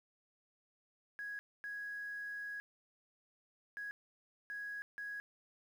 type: tone bursts at uneven times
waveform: sine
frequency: 1661.2 Hz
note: G#6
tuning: in tune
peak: -40 dBFS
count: 5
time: 1.19-1.39 / 1.64-2.6 / 3.77-3.91 / 4.5-4.82 / 4.98-5.2 s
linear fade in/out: 0 ms
effects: tanh soft clip ceiling -36 dBFS + 11-bit